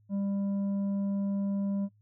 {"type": "tone with tanh clipping", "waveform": "sine", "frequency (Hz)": 198.6, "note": "G3", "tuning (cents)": 23, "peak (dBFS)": -29, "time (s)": [0.09, 1.89], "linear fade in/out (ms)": 50, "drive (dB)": 6, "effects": ["noise-tail reverb RT60 0.1 s tail -20 dB re dry", "added 105 Hz sine -61 dBFS peak until 2.01 s"]}